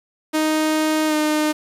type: tone with pitch glide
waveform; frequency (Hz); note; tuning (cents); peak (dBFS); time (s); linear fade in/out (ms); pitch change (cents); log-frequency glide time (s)
sawtooth; 311.1 to 305; D#4 to D#4; 0 to -34; -13; 0.33-1.53; 20; -34; 1.07-1.14
effects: resampled to 32000 Hz + 7-bit